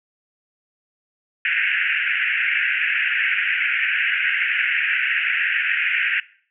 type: band-pass noise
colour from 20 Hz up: pink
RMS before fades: -21 dBFS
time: 1.45-6.2 s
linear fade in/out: 2 ms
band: 1500 to 2800 Hz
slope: 96 dB/octave
effects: noise-tail reverb RT60 0.5 s tail -20 dB re dry